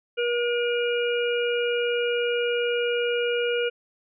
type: harmonic tone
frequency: 478.7 Hz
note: A#4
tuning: 46 cents sharp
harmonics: 1 / 3 / 5 / 6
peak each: -23 / -31 / -33 / -32 dBFS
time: 0.17-3.7 s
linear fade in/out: 20 ms
effects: none